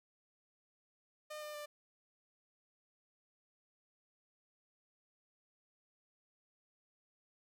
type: tone with pitch steps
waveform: sawtooth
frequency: 607 / 600 / 593.1 Hz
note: D#5 / D5 / D5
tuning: -43 / +37 / +17 cents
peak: -40 dBFS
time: 1.3-1.66 s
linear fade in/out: 10 ms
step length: 120 ms
effects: none